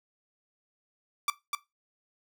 sawtooth tone with echo, 1165 Hz, D6, 14 cents flat, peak -20 dBFS, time 1.28-1.3 s, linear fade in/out 2 ms, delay 250 ms, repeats 1, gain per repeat -4 dB, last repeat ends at 1.55 s, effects noise-tail reverb RT60 0.2 s tail -17 dB re dry

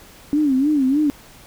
sine tone with vibrato, 281.1 Hz, C#4, 24 cents sharp, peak -14 dBFS, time 0.33-1.1 s, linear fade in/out 0 ms, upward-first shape sine, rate 3.3 Hz, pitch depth 150 cents each way, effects pink hiss -45 dBFS RMS until 1.46 s

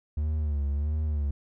triangle tone with vibrato, 73.8 Hz, D2, 9 cents sharp, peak -23 dBFS, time 0.17-1.31 s, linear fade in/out 5 ms, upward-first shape sine, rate 1.5 Hz, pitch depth 83 cents each way, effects none

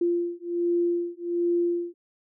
sine beating tone pair, 345.5 / 346.8 Hz, F4 / F4, -19 / -12 cents, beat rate 1.3 Hz, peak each -26 dBFS, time 0.01-1.94 s, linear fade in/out 5 ms, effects none

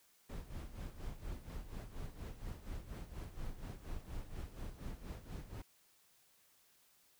brown noise with tremolo, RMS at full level -43 dBFS, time 0.29-5.62 s, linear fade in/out 5 ms, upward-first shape sine, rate 4.2 Hz, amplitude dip 75%, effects white hiss -70 dBFS RMS until 7.19 s

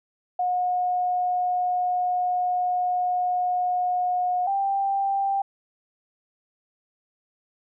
sine tone pair in turn, 723 / 788.1 Hz, F#5 / G5, -40 / +9 cents, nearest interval minor second, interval 149 cents, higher second, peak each -21 dBFS, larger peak neither, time 0.39-4.47 / 4.47-5.42 s, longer first, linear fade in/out 5 ms, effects none

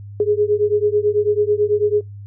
sine beating tone pair, 412.9 / 422 Hz, G#4 / G#4, -10 / +28 cents, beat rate 9.1 Hz, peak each -17 dBFS, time 0.2-2.01 s, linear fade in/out 2 ms, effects noise-tail reverb RT60 0.2 s tail -26 dB re dry + added 101 Hz sine -32 dBFS peak until 2.26 s

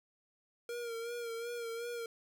square tone with vibrato, 468 Hz, A#4, 7 cents sharp, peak -39 dBFS, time 0.69-2.06 s, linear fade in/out 2 ms, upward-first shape sine, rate 2.7 Hz, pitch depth 43 cents each way, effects none

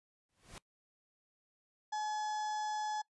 pink noise with exponential growth, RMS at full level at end -46 dBFS, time 0.29-0.58 s, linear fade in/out 1 ms, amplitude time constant 61 ms
harmonic tone, 851 Hz, G#5, 42 cents sharp, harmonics 1 / 2 / 4 / 5 / 6 / 7 / 8 / 9, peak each -35 / -46 / -53 / -60 / -52 / -53 / -60 / -60 dBFS, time 1.92-3.02 s, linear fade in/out 10 ms
effects noise-tail reverb RT60 0.1 s tail -22 dB re dry + resampled to 24000 Hz

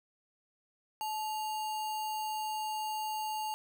sine tone with sample-and-hold, 863 Hz, A5, 34 cents flat, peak -33 dBFS, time 1.01-3.54 s, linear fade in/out 0 ms, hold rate 3675 Hz, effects none

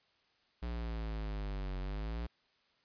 square linear two-way sweep, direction down then up, 59.7 to 46.25 to 59.7 Hz, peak -37 dBFS, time 0.62-2.27 s, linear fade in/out 10 ms, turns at 1.8 s, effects white hiss -72 dBFS RMS until 2.84 s + resampled to 11025 Hz

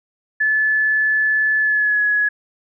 sine tone with pitch glide, 1731 to 1684.6 Hz, A6 to G#6, -29 to +24 cents, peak -14 dBFS, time 0.4-2.29 s, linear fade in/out 10 ms, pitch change -47 cents, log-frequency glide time 1.59-2.02 s, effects none

